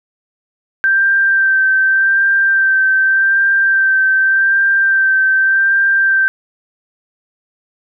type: tone with vibrato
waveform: sine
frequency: 1567 Hz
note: G6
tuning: 1 cent flat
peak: -9 dBFS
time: 0.84-6.28 s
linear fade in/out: 0 ms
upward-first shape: sine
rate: 0.85 Hz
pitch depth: 19 cents each way
effects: none